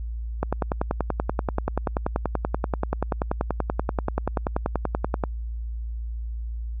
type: click train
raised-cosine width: 1 ms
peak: -9 dBFS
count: 51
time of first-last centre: 0.43-5.238 s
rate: 10.4 Hz
effects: added 57 Hz sine -28 dBFS peak until 6.8 s